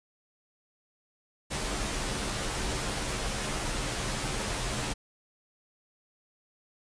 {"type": "noise with comb filter", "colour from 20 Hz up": "pink", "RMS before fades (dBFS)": -32, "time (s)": [1.5, 4.94], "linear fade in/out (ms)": 20, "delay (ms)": 12, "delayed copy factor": -0.65, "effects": ["resampled to 22050 Hz"]}